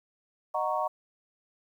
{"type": "chord", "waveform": "sine", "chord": "D# minor seventh", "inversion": "none", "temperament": "equal with one note detuned", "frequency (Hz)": [616.2, 740, 932.3, 1108.7], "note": ["D#5", "F#5", "A#5", "C#6"], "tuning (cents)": [-17, 0, 0, 0], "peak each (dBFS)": -32, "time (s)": [0.54, 0.88], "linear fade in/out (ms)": 10, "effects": ["10-bit"]}